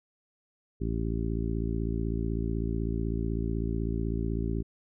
harmonic tone, 56 Hz, A1, 31 cents sharp, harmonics 1 / 2 / 3 / 4 / 5 / 6 / 7, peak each -31 / -34 / -36 / -37 / -38 / -39 / -39 dBFS, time 0.8-4.63 s, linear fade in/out 20 ms, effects none

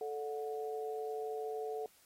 harmonic tone, 146.1 Hz, D3, 9 cents flat, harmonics 3 / 4 / 5, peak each -38 / -51 / -43 dBFS, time 0.01-1.86 s, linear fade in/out 2 ms, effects white hiss -66 dBFS RMS until 2.05 s + AAC 48 kbps

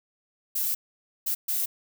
violet noise bursts at uneven times, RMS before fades -27 dBFS, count 3, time 0.55-0.75 / 1.26-1.35 / 1.48-1.66 s, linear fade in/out 10 ms, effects none

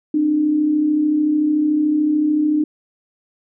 sine tone pair together, 268.6 / 302.2 Hz, C4 / D4, +46 / +50 cents, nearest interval major second, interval 204 cents, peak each -25 / -14 dBFS, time 0.14-2.64 s, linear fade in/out 5 ms, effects none

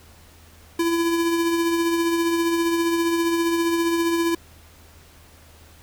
square tone with tremolo, 336.1 Hz, E4, 34 cents sharp, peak -18 dBFS, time 0.79-4.35 s, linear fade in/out 5 ms, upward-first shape triangle, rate 15 Hz, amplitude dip 40%, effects added 80 Hz sine -50 dBFS peak until 5.82 s + pink hiss -51 dBFS RMS until 5.82 s

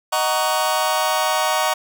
sawtooth chord, D# minor seventh, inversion none, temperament just, 622.3 / 746.7 / 933.4 / 1120.1 Hz, D#5 / F#5 / A#5 / C#6, 0 / +16 / +2 / +18 cents, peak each -19 dBFS, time 0.12-1.74 s, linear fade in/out 10 ms, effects none

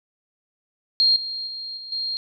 sine tone with level steps, 4221 Hz, C8, 14 cents sharp, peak -14 / -27 / -30 / -34 / -24 dBFS, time 1-2.17 s, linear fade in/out 0 ms, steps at 1.16 / 1.47 / 1.77 / 1.92 s, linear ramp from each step 2 ms, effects none

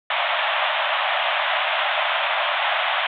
pink band-pass noise, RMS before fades -22 dBFS, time 0.1-3.07 s, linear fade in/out 5 ms, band 590 to 3600 Hz, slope 96 dB/octave, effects none

